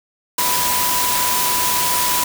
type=tone in noise; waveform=sine; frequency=987 Hz; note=B5; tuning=1 cent flat; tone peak=-21 dBFS; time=0.38-2.24 s; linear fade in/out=5 ms; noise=white; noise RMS=-19 dBFS; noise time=0.38-2.24 s; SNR=-5 dB; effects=none